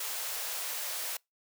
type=high-pass noise; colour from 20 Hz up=white; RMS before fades=-36 dBFS; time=0-1.17 s; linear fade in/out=5 ms; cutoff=450 Hz; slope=48 dB/octave; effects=noise-tail reverb RT60 0.2 s tail -26 dB re dry